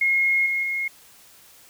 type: tone with level steps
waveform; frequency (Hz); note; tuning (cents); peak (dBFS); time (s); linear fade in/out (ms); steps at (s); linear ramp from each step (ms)
sine; 2154; C7; +50; -17 / -21 / -23; 0.01-0.88; 5; 0.46 / 0.63; 2
effects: white hiss -51 dBFS RMS until 1.69 s